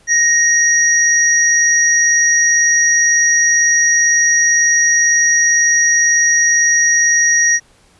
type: tone pair together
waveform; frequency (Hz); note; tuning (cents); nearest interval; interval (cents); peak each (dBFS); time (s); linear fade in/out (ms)
sine; 1864.7 / 5771; A#6 / F#8; 0 / -44; octave + minor sixth; 1956; -12; 0.07-7.6; 50
effects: pink hiss -51 dBFS RMS until 7.99 s + resampled to 24000 Hz